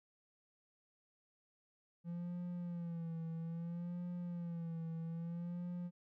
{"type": "tone with vibrato", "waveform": "triangle", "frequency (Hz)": 170, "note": "F3", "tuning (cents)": -46, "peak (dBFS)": -38, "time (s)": [2.04, 5.91], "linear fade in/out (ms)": 50, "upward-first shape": "sine", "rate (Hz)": 0.61, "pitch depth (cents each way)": 65, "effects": []}